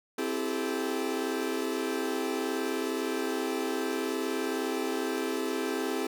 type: chord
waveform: 40% pulse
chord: A minor seventh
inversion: first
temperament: equal with one note detuned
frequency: 261.6 / 329.6 / 392 / 431.4 Hz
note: C4 / E4 / G4 / A4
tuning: 0 / 0 / 0 / -34 cents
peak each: -34 dBFS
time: 0.18-6.07 s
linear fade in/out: 5 ms
effects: none